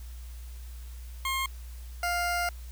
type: tone pair in turn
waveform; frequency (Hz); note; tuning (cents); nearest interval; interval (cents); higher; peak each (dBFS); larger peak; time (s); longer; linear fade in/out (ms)
20% pulse; 1069 / 701.2; C6 / F5; +37 / +7; perfect fifth; 730; first; -23 / -22; second; 1.25-1.46 / 2.03-2.49; second; 2
effects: added 60 Hz sine -39 dBFS peak until 2.71 s + white hiss -55 dBFS RMS until 2.71 s